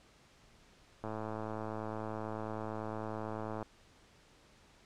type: click train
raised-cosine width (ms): 1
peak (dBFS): -26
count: 283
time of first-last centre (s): 1.04-3.627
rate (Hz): 109
effects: pink hiss -63 dBFS RMS until 4.85 s + low-pass 7000 Hz 12 dB/octave